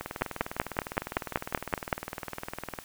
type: two click trains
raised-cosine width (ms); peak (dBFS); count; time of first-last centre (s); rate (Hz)
0.5; -19 / -9; 56 / 10; 0.01-2.788 / 0.22-1.928; 19.8 / 5.27
effects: white hiss -50 dBFS RMS until 2.84 s